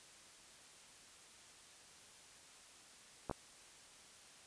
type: clicks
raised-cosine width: 1 ms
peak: -25 dBFS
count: 2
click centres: 3.297 / 3.312 s
effects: white hiss -60 dBFS RMS until 4.46 s + resampled to 22050 Hz